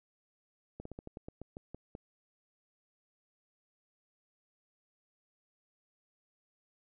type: slowing click train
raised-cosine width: 2 ms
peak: -30 dBFS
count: 11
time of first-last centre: 0.8-1.951 s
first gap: 54 ms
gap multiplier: 1.16
effects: none